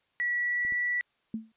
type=tone with pitch glide; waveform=sine; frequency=1938 to 1952.6 Hz; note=B6 to B6; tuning=-33 to -20 cents; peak=-26 dBFS; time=0.2-1.01 s; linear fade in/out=0 ms; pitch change=+13 cents; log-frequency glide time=0.35-0.71 s
type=clicks; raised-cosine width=3 ms; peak=-36 dBFS; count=2; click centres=0.65 / 0.723 s
type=tone with exponential decay; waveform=sine; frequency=221.8 Hz; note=A3; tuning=14 cents sharp; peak=-27 dBFS; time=1.34-1.52 s; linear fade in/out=2 ms; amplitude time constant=39 ms
effects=white hiss -72 dBFS RMS until 1.56 s + resampled to 8000 Hz